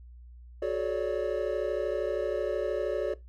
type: chord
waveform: triangle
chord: D major seventh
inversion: first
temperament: equal with one note detuned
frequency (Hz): 370 / 429.2 / 554.4 / 587.3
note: F#4 / A4 / C#5 / D5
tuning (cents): 0 / -43 / 0 / 0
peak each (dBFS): -31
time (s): 0.62-3.14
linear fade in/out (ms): 5
effects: noise-tail reverb RT60 0.2 s tail -20 dB re dry + added 60 Hz sine -46 dBFS peak until 3.28 s